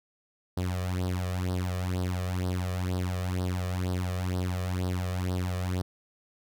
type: tone with flanger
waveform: sawtooth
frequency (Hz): 91.1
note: F#2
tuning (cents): -26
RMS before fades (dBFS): -30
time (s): 0.57-5.82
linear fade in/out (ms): 5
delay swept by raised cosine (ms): 0.21 to 1.71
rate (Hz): 2.1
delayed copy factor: +0.75
effects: none